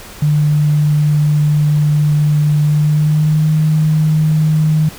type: tone with pitch glide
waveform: sine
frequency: 149.3 to 155.1 Hz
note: D3 to D#3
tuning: +29 to -5 cents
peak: -9 dBFS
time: 0.22-4.89 s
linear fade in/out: 5 ms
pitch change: +66 cents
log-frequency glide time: 2.69-3.5 s
effects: pink hiss -34 dBFS RMS until 4.98 s